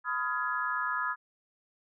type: chord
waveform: sine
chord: F half-diminished seventh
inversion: second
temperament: just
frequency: 1005.8 / 1257.2 / 1396.9 / 1676.3 Hz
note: Cb6 / Eb6 / F6 / Ab6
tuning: +31 / +18 / 0 / +16 cents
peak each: -35 / -33 / -36 / -34 dBFS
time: 0.04-1.16 s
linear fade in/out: 50 ms
effects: none